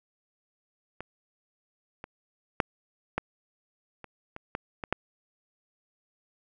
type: clicks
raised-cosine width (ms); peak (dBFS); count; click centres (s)
0.5; -22 / -24 / -7 / -12 / -27 / -24 / -16 / -19 / -10; 9; 1.006 / 2.041 / 2.602 / 3.18 / 4.043 / 4.364 / 4.551 / 4.838 / 4.926
effects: none